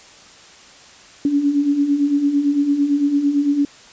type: beating tone pair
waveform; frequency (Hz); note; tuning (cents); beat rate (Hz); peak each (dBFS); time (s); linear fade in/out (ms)
sine; 279.1 / 288; C#4 / D4; +12 / -34; 8.9; -22 / -15; 1.25-3.65; 2
effects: white hiss -44 dBFS RMS until 3.92 s + resampled to 16000 Hz